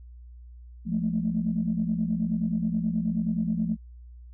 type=tone cluster; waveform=sine; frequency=172.3 / 214.5 / 223.9 Hz; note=F3 / A3 / A3; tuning=-23 / -44 / +30 cents; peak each=-28 dBFS; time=0.85-3.77 s; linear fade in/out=50 ms; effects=tanh soft clip ceiling -15 dBFS + added 60 Hz sine -43 dBFS peak until 4.33 s